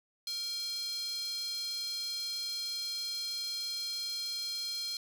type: tone with high-pass filter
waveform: square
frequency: 465.3 Hz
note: A#4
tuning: 3 cents flat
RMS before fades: -37 dBFS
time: 0.27-4.97 s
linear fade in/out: 2 ms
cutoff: 4200 Hz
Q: 6
effects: none